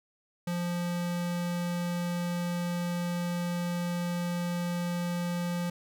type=tone; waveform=square; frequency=174.61 Hz; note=F3; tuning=in tune; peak=-30 dBFS; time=0.47-5.7 s; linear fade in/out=5 ms; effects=none